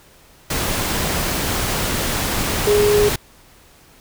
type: tone in noise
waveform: sine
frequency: 415.3 Hz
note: G#4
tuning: in tune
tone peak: -12 dBFS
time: 2.67-3.09 s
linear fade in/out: 5 ms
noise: pink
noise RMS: -21 dBFS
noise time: 0.5-3.16 s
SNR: +6 dB
effects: pink hiss -49 dBFS RMS until 4 s